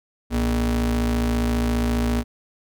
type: ring-modulated tone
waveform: square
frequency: 88.7 Hz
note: F2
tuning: 27 cents sharp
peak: -17 dBFS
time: 0.3-2.24 s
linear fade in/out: 50 ms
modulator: 150 Hz
effects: none